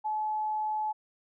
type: tone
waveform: sine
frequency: 858 Hz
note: A5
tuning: 44 cents flat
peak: -28 dBFS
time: 0.04-0.93 s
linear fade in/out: 20 ms
effects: none